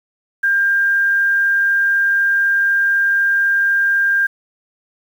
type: tone with quantisation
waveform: sine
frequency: 1598 Hz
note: G6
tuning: 33 cents sharp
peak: -12 dBFS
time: 0.43-4.27 s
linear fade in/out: 10 ms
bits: 7
effects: none